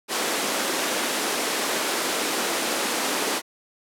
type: high-pass noise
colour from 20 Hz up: pink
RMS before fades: -25 dBFS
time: 0.08-3.42 s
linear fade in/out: 50 ms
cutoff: 270 Hz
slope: 24 dB/octave
effects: low-pass 12000 Hz 12 dB/octave